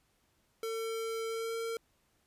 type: tone with pitch glide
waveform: square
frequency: 449.9 to 456.4 Hz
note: A4 to A#4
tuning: +39 to -37 cents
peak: -35 dBFS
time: 0.63-1.77 s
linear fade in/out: 2 ms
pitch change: +24 cents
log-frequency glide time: 1.27-1.56 s
effects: pink hiss -73 dBFS RMS until 2.26 s + resampled to 32000 Hz